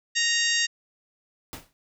harmonic tone, 932.3 Hz, A#5, in tune, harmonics 2 / 3 / 4 / 5 / 6 / 7 / 8, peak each -26 / -28 / -29 / -30 / -31 / -31 / -32 dBFS, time 0.15-0.67 s, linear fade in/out 20 ms
pink noise with exponential decay, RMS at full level -34 dBFS, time 1.53-1.73 s, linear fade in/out 0 ms, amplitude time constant 42 ms
effects none

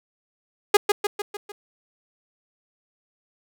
sawtooth tone with echo, 411.2 Hz, G#4, 17 cents flat, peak -7 dBFS, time 0.74-0.77 s, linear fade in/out 5 ms, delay 150 ms, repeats 5, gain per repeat -5 dB, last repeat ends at 1.52 s, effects none

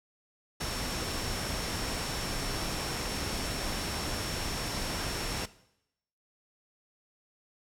sine tone in noise, 5450 Hz, F8, 43 cents flat, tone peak -41 dBFS, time 0.6-5.46 s, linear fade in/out 10 ms, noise pink, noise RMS -34 dBFS, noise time 0.6-5.46 s, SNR -10 dB, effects noise-tail reverb RT60 0.8 s tail -18 dB re dry + low-pass 11000 Hz 12 dB/octave

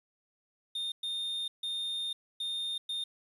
triangle tone bursts at uneven times, 3647 Hz, A#7, 39 cents flat, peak -31 dBFS, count 5, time 0.75-0.92 / 1.03-1.48 / 1.63-2.13 / 2.4-2.78 / 2.89-3.04 s, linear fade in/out 5 ms, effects resampled to 32000 Hz + 10-bit

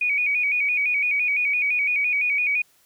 sine tone with vibrato, 2363 Hz, D7, 10 cents sharp, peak -19 dBFS, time 0.01-2.62 s, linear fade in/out 5 ms, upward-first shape square, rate 5.9 Hz, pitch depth 71 cents each way, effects white hiss -60 dBFS RMS until 2.85 s

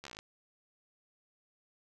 slowing click train, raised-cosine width 0.2 ms, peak -28 dBFS, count 10, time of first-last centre 0.04-0.189 s, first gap 13 ms, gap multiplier 1.06, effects none

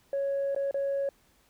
sine tone with dropouts, 554.4 Hz, C#5, in tune, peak -25 dBFS, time 0.13-1.09 s, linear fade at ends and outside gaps 2 ms, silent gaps 0.548-0.562 / 0.711-0.743 s, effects tanh soft clip ceiling -24 dBFS + pink hiss -65 dBFS RMS until 1.49 s

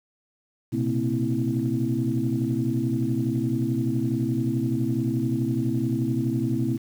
sine tone cluster, 119.4 / 131.1 / 230 / 263 / 327.7 Hz, A#2 / C3 / A#3 / C4 / E4, +42 / +4 / -23 / +9 / -10 cents, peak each -28 dBFS, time 0.72-6.78 s, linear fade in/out 20 ms, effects tanh soft clip ceiling -12 dBFS + 8-bit

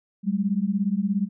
sine beating tone pair, 191.2 / 208.2 Hz, G3 / G#3, -43 / +5 cents, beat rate 17 Hz, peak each -24 dBFS, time 0.23-1.29 s, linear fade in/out 50 ms, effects none

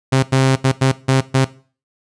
sawtooth tone bursts at uneven times, 132.7 Hz, C3, 25 cents sharp, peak -7 dBFS, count 6, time 0.12-0.23 / 0.32-0.56 / 0.64-0.72 / 0.81-0.92 / 1.08-1.21 / 1.34-1.45 s, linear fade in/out 10 ms, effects noise-tail reverb RT60 0.4 s tail -18 dB re dry + resampled to 22050 Hz

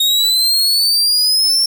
40% pulse exponential sweep, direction up, 3729 to 5460 Hz, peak -10 dBFS, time 0-1.66 s, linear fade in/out 5 ms, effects none

